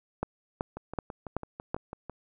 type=two click trains; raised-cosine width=1 ms; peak=-24 / -15 dBFS; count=9 / 5; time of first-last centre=0.77-2.097 / 0.23-1.745 s; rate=6.03 / 2.64 Hz; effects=none